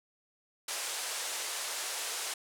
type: band-pass noise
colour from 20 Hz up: white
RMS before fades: -37 dBFS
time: 0.68-2.34 s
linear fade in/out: 5 ms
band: 430 to 10000 Hz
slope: 24 dB/octave
effects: none